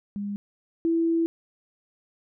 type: tone pair in turn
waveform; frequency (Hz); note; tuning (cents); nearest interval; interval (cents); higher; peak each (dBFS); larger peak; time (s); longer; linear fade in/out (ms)
sine; 202.9 / 331.3; G#3 / E4; -40 / +9; minor sixth; 849; second; -28 / -20; second; 0.16-0.36 / 0.85-1.26; second; 0
effects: none